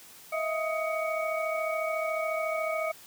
sine tone cluster, 637 / 671 / 1254 / 2243 Hz, D#5 / E5 / D#6 / C#7, +41 / +31 / +13 / +20 cents, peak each -30 / -36 / -35 / -35 dBFS, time 0.32-2.92 s, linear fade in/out 10 ms, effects white hiss -51 dBFS RMS until 3.06 s + high-pass 60 Hz 12 dB/octave

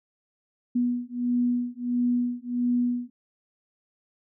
sine beating tone pair, 243.2 / 244.7 Hz, B3 / B3, -26 / -16 cents, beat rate 1.5 Hz, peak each -26 dBFS, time 0.75-3.1 s, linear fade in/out 10 ms, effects none

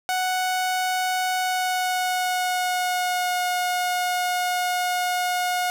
sawtooth tone with pitch glide, 740 to 721.8 Hz, F#5 to F#5, 0 to -43 cents, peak -18 dBFS, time 0.09-5.7 s, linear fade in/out 0 ms, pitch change -43 cents, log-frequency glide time 1.38-3.4 s, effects none

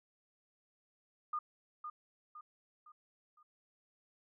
sine tone with echo, 1219 Hz, D#6, 36 cents flat, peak -34 dBFS, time 1.33-1.39 s, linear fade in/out 5 ms, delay 510 ms, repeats 4, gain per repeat -7 dB, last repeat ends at 3.43 s, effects none

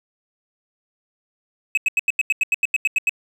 triangle tone bursts, 2561 Hz, D#7, 49 cents sharp, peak -13 dBFS, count 13, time 1.75-3.094 s, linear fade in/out 2 ms, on 24 ms, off 86 ms, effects none

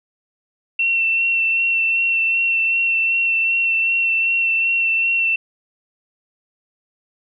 sine tone with vibrato, 2705 Hz, E7, 44 cents sharp, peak -15 dBFS, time 0.79-5.36 s, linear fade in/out 5 ms, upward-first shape sine, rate 2.6 Hz, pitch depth 17 cents each way, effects none

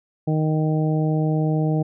harmonic tone, 155.56 Hz, D#3, in tune, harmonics 1 / 2 / 3 / 4 / 5, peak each -19 / -25 / -29 / -31 / -33 dBFS, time 0.27-1.83 s, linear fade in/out 10 ms, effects none

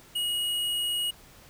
square tone, 2893 Hz, F#7, 40 cents flat, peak -27 dBFS, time 0.15-1.11 s, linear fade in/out 10 ms, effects pink hiss -53 dBFS RMS until 1.49 s

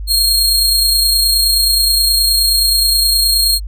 sawtooth tone with amplitude modulation, 4247 Hz, C8, 25 cents sharp, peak -6 dBFS, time 0.07-3.6 s, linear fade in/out 50 ms, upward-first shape sine, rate 29.5 Hz, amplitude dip 30%, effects added 50 Hz sine -21 dBFS peak until 3.67 s

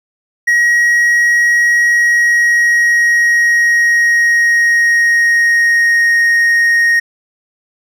triangle tone with pitch glide, 1900 to 1865.2 Hz, A#6 to A#6, +33 to +1 cents, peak -6 dBFS, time 0.47-7 s, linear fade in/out 10 ms, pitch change -32 cents, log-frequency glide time 1.78-6.18 s, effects none

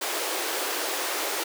pink high-pass noise, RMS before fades -29 dBFS, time 0.01-1.44 s, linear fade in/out 10 ms, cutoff 330 Hz, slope 48 dB/octave, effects none

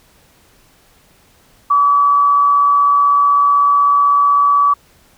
sine tone with amplitude modulation, 1145 Hz, D6, 44 cents flat, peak -7 dBFS, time 1.7-4.74 s, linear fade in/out 10 ms, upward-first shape sine, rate 136 Hz, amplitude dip 30%, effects pink hiss -51 dBFS RMS until 5.17 s

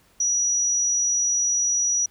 sine tone, 5830 Hz, F#8, 26 cents flat, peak -19 dBFS, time 0.2-2.06 s, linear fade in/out 5 ms, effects pink hiss -59 dBFS RMS until 2.1 s

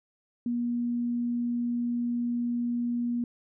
sine tone, 239.5 Hz, A#3, 47 cents sharp, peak -26 dBFS, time 0.46-3.24 s, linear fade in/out 2 ms, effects none

